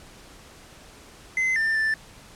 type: tone with pitch steps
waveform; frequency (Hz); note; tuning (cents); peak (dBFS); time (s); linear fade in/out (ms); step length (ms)
triangle; 2053 / 1789 / 1766; C7 / A6 / A6; -33 / +28 / +6; -19; 1.37-1.94; 2; 190
effects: pink hiss -48 dBFS RMS until 2.35 s + low-pass 10000 Hz 12 dB/octave